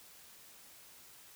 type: silence
effects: white hiss -57 dBFS RMS until 1.35 s